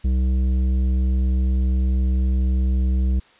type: tone with tanh clipping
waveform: sine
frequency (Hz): 64.1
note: C2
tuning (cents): -35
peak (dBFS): -18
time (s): 0.04-3.2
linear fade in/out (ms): 10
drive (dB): 10
effects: white hiss -53 dBFS RMS until 3.39 s + resampled to 8000 Hz